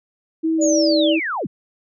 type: tone with vibrato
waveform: sine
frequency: 319.9 Hz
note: D#4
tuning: 48 cents sharp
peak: -16 dBFS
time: 0.43-1.2 s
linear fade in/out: 20 ms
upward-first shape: sine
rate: 3 Hz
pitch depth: 17 cents each way
type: tone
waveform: sine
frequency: 587.3 Hz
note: D5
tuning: in tune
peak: -17 dBFS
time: 0.58-1.17 s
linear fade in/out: 50 ms
type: linear sweep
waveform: sine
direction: down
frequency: 7010 to 101.8 Hz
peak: -21 dBFS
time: 0.61-1.47 s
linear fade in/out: 10 ms
effects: none